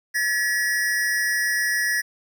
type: tone pair together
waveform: square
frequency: 1710 / 1916.8 Hz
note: A6 / A#6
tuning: -50 / +48 cents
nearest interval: major second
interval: 198 cents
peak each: -24 dBFS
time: 0.14-2.02 s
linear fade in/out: 20 ms
effects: 10-bit